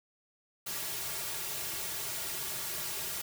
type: noise with comb filter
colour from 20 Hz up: white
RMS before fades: -37 dBFS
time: 0.66-3.22 s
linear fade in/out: 10 ms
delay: 3.9 ms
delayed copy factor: -0.9
effects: none